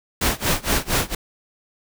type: noise with tremolo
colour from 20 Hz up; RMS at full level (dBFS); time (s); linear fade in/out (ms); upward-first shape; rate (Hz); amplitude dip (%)
pink; -18; 0.21-1.15; 5; sine; 4.3; 95
effects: none